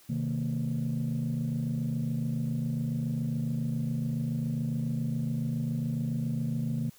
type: tone cluster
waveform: sine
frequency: 128.3 / 155.5 / 229 Hz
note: C3 / D#3 / A#3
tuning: -34 / -1 / -31 cents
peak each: -31 dBFS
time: 0.09-6.9 s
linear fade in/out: 10 ms
effects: tanh soft clip ceiling -23 dBFS + white hiss -58 dBFS RMS until 6.98 s